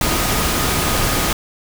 sine tone in noise, 1244.5 Hz, D#6, in tune, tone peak -28 dBFS, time 0.01-1.33 s, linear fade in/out 2 ms, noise pink, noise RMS -18 dBFS, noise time 0.01-1.33 s, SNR -13 dB, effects none

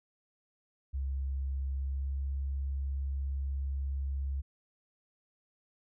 sine tone with pitch glide, 67.6 to 68.42 Hz, C#2 to C#2, -43 to -22 cents, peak -31 dBFS, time 0.93-4.42 s, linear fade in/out 20 ms, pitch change +21 cents, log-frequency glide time 1.77-2.18 s, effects none

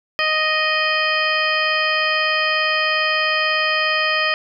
harmonic tone, 622.3 Hz, D#5, in tune, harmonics 1 / 2 / 3 / 4 / 5 / 7 / 8, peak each -25 / -23 / -21 / -22 / -25 / -32 / -28 dBFS, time 0.19-4.34 s, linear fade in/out 0 ms, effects none

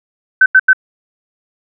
sine tone bursts, 1528 Hz, G6, 45 cents flat, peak -3 dBFS, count 3, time 0.41-0.732 s, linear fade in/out 5 ms, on 50 ms, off 86 ms, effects none

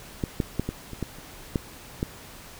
clicks, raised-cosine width 3 ms, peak -12 / -10 / -11 / -15 / -23 / -15 / -30 / -10 / -12 dBFS, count 9, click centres 0.238 / 0.402 / 0.596 / 0.69 / 0.933 / 1.027 / 1.186 / 1.558 / 2.029 s, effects pink hiss -45 dBFS RMS until 2.59 s

